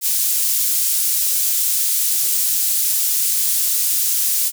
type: high-pass noise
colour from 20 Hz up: pink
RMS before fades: -18 dBFS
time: 0.01-4.52 s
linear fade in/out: 50 ms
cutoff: 8200 Hz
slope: 12 dB/octave
effects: none